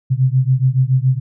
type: beating tone pair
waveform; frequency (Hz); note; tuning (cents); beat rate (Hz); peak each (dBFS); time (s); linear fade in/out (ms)
sine; 127.1 / 134.2; C3 / C3; -50 / +44; 7.1; -14 / -15; 0.1-1.2; 20
effects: none

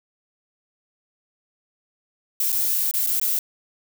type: noise with dropouts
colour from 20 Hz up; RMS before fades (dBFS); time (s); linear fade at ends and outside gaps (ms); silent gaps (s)
violet; -22; 2.4-3.39; 2; 2.52-2.526 / 2.912-2.938 / 3.064-3.071 / 3.198-3.214
effects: none

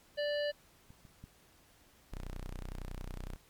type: harmonic tone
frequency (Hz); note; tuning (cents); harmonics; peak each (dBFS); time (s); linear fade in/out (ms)
586; D5; -4; 1 / 3 / 5 / 7 / 8; -32 / -41 / -43 / -48 / -49; 0.17-0.52; 20
type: clicks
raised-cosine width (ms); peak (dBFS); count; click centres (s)
5; -42 / -43 / -36; 3; 0.905 / 1.052 / 1.24
type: tone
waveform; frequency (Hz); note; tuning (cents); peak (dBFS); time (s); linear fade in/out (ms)
sawtooth; 30.87; B0; 0; -36; 2.12-3.36; 0
effects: pink hiss -64 dBFS RMS until 3.49 s + MP3 96 kbps

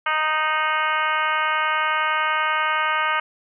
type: harmonic tone with a mistuned harmonic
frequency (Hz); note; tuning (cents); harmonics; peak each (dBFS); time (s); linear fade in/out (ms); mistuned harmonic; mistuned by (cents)
310.2; D#4; -5; 2 / 3 / 4 / 5 / 6 / 7 / 8 / 9 / 10; -33 / -26 / -23 / -25 / -31 / -28 / -33 / -34 / -35; 0.06-3.2; 5; 10; -57
effects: none

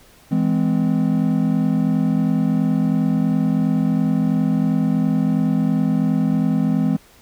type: chord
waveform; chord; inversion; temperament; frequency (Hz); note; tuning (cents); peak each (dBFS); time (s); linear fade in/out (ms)
triangle; E augmented; none; equal with one note detuned; 164.81 / 207.7 / 257.1; E3 / G#3 / B#3; 0 / 0 / -30; -18; 0.31-6.97; 10
effects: pink hiss -50 dBFS RMS until 7.21 s

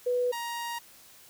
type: tone pair in turn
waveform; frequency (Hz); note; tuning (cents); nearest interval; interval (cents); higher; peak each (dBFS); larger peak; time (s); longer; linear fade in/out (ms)
sine / sawtooth; 493.2 / 940.8; B4 / A#5; -2 / +16; major seventh; 1118; second; -24 / -29; first; 0.06-0.32 / 0.32-0.79; second; 10
effects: white hiss -54 dBFS RMS until 1.29 s

